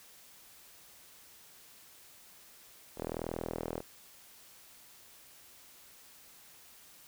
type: tone with band-pass filter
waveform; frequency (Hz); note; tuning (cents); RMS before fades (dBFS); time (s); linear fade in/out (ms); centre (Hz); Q
sawtooth; 40.89; E1; -13; -39; 2.96-3.83; 50; 500; 1.5
effects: white hiss -57 dBFS RMS until 7.07 s